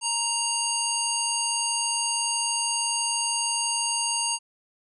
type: harmonic tone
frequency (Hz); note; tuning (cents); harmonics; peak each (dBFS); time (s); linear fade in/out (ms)
932.3; A#5; 0; 1 / 3 / 5 / 7 / 9 / 10; -31 / -31 / -31 / -31 / -31 / -31; 0.01-4.39; 50
effects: none